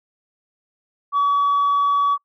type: tone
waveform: sine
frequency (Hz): 1137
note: C#6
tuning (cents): +44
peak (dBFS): -13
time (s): 1.12-2.18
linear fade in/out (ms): 50
effects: noise-tail reverb RT60 0.1 s tail -25 dB re dry + tanh soft clip ceiling -13 dBFS